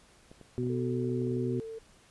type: clicks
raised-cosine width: 2 ms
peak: -36 dBFS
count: 10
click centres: 0.315 / 0.413 / 0.634 / 0.67 / 1.045 / 1.094 / 1.217 / 1.27 / 1.316 / 1.367 s
type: harmonic tone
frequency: 124.1 Hz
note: B2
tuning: 9 cents sharp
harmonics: 1 / 2 / 3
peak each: -33 / -33 / -33 dBFS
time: 0.58-1.6 s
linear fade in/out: 0 ms
type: tone with pitch glide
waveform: sine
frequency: 440 to 447.7 Hz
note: A4 to A4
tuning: 0 to +30 cents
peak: -38 dBFS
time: 0.69-1.79 s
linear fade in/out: 10 ms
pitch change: +30 cents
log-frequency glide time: 1.36-1.55 s
effects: pink hiss -60 dBFS RMS until 2.1 s + resampled to 24000 Hz